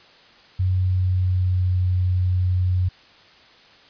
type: tone with pitch glide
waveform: sine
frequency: 92.5 to 91.17 Hz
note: F#2 to F#2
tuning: 0 to -25 cents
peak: -17 dBFS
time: 0.59-2.89 s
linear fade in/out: 10 ms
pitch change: -25 cents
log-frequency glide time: 0.75-1.81 s
effects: white hiss -50 dBFS RMS until 3.89 s + resampled to 11025 Hz